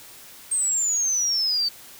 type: exponential sweep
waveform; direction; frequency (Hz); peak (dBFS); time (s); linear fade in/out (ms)
sine; down; 8490 to 4549; -20; 0.51-1.69; 10
effects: white hiss -45 dBFS RMS until 1.99 s